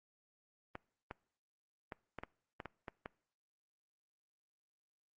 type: clicks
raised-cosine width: 0.5 ms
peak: -28 dBFS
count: 9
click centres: 0.754 / 1.111 / 1.922 / 2.187 / 2.235 / 2.602 / 2.657 / 2.882 / 3.059 s
effects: noise-tail reverb RT60 0.6 s tail -24 dB re dry + Opus 32 kbps